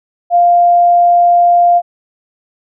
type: tone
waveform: sine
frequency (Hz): 698.5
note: F5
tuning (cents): 0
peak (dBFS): -5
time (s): 0.3-1.82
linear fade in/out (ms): 50
effects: none